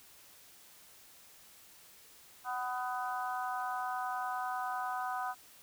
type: harmonic tone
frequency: 249.9 Hz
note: B3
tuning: 21 cents sharp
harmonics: 3 / 4 / 5 / 6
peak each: -37 / -40 / -40 / -43 dBFS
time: 2.44-5.35 s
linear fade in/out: 50 ms
effects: white hiss -58 dBFS RMS until 5.62 s